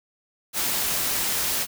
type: noise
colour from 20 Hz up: white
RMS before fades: -25 dBFS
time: 0.53-1.67 s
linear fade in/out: 50 ms
effects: none